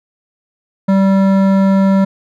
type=tone with hard clipping; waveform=triangle; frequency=193.9 Hz; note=G3; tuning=19 cents flat; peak=-10 dBFS; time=0.88-2.05 s; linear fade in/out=10 ms; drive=17 dB; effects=none